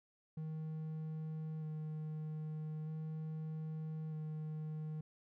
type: tone with vibrato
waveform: triangle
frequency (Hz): 156.1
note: D#3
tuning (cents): +6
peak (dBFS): -38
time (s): 0.37-5.01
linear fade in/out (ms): 5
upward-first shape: square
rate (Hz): 0.4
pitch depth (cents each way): 12
effects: none